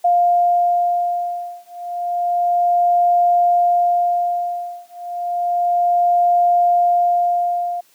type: beating tone pair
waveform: sine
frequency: 702 / 702.31 Hz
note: F5 / F5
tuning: +9 / +10 cents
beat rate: 0.31 Hz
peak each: -17 dBFS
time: 0.04-7.81 s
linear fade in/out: 10 ms
effects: white hiss -55 dBFS RMS until 7.94 s + high-pass 200 Hz 12 dB/octave